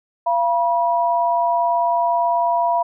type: tone pair together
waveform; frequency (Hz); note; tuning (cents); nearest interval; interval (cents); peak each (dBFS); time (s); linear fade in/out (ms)
sine; 686.2 / 968; F5 / B5; -31 / -35; tritone; 596; -18; 0.26-2.83; 10
effects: none